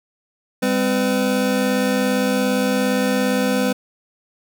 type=tone cluster; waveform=square; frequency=201.3 / 258.7 / 504 Hz; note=G3 / C4 / B4; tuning=+46 / -19 / +35 cents; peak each=-22 dBFS; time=0.62-3.73 s; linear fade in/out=10 ms; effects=none